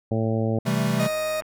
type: harmonic tone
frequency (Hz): 111.7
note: A2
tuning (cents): +27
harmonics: 1 / 2 / 3 / 4 / 5 / 6 / 7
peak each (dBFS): -24 / -26 / -31 / -30 / -30 / -36 / -38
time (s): 0.11-0.59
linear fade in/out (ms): 5
type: chord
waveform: square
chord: A minor seventh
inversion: first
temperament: equal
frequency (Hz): 130.81 / 164.81 / 196 / 220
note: C3 / E3 / G3 / A3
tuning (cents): 0 / 0 / 0 / 0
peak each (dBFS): -27 / -28 / -27 / -27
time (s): 0.65-1.08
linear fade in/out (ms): 20
type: click train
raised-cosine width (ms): 0.5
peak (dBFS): -26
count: 50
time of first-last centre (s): 0.98-1.421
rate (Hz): 111
type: tone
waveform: 40% pulse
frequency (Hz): 622.3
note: D#5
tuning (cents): 0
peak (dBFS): -23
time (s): 0.99-1.41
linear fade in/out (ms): 10
effects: none

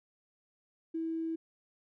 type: tone with tanh clipping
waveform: triangle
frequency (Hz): 325.8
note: E4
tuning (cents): -20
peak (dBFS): -32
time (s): 0.94-1.36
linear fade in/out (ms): 10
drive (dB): 3
effects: none

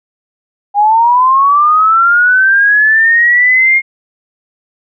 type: linear sweep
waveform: sine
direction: up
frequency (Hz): 805 to 2146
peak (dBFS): -5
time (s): 0.74-3.82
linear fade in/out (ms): 50
effects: none

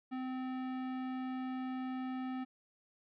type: tone with hard clipping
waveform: sine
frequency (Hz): 257.9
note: C4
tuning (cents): -25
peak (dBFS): -39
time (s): 0.11-2.45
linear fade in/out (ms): 20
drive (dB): 18
effects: low-pass 3000 Hz 12 dB/octave

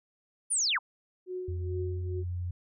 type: linear sweep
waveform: sine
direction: down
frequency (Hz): 9956 to 756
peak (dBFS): -25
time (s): 0.5-0.79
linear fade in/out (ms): 20
type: tone with tremolo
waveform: sine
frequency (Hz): 366.6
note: F#4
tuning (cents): -16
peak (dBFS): -32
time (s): 1.26-2.24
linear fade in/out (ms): 50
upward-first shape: triangle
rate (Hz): 2.3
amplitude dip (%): 85
type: tone with pitch glide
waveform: sine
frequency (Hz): 86.9 to 88.83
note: F2 to F2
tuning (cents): -8 to +30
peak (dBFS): -31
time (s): 1.48-2.51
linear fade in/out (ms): 5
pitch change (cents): +38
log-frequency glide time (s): 1.67-1.74
effects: none

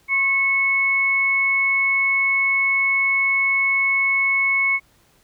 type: tone pair together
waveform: sine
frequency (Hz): 1076.1 / 2200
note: C6 / C#7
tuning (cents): +48 / -14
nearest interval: octave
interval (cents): 1238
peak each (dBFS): -28 / -16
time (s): 0.08-4.8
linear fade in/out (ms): 50
effects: pink hiss -58 dBFS RMS until 5.23 s

